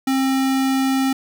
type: tone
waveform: square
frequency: 266.4 Hz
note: C4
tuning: 31 cents sharp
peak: -17 dBFS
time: 0.07-1.13 s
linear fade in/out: 5 ms
effects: none